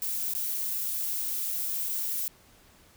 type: noise with dropouts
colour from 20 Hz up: violet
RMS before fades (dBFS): -31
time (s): 0.02-2.28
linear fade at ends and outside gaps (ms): 0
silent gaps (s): 0.337-0.35 / 1.887-1.891
effects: pink hiss -58 dBFS RMS until 2.96 s